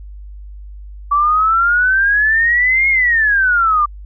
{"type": "exponential two-way sweep", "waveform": "sine", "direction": "up then down", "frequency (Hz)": [1145, 2171, 1173], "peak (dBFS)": -10, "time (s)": [1.11, 3.86], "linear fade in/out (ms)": 10, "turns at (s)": 2.89, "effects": ["added 50 Hz sine -30 dBFS peak until 4.05 s"]}